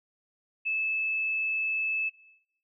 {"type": "tone", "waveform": "sine", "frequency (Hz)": 2614, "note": "E7", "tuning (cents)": -15, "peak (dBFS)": -26, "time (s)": [0.65, 2.1], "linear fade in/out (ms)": 20, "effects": ["noise-tail reverb RT60 0.8 s tail -19 dB re dry"]}